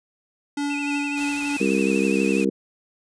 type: tone with tremolo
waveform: square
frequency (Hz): 286.9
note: D4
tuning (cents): -40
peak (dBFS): -23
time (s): 0.57-1.57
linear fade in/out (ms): 5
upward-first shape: triangle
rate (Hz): 3.3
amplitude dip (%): 40
type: tone with vibrato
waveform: triangle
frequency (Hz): 2575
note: E7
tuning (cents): -41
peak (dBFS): -27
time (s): 0.7-2.44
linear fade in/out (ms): 2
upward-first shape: sine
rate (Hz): 12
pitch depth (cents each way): 74
type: noise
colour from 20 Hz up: white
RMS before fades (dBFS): -36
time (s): 1.17-2.45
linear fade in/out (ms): 5
type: harmonic tone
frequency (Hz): 66.4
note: C2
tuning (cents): +26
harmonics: 3 / 4 / 5 / 6 / 7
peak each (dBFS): -23 / -24 / -25 / -26 / -26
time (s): 1.6-2.5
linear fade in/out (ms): 10
effects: resampled to 22050 Hz